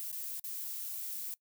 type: noise with dropouts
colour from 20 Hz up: violet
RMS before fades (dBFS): -40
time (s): 0-1.34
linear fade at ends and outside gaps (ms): 0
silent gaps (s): 0.116-0.127 / 0.396-0.441
effects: noise-tail reverb RT60 0.1 s tail -22 dB re dry